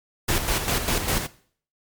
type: noise with tremolo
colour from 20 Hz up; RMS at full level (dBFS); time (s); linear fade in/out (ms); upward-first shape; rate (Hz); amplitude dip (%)
pink; -22; 0.28-1.27; 10; square; 5; 55
effects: noise-tail reverb RT60 0.5 s tail -17 dB re dry + MP3 96 kbps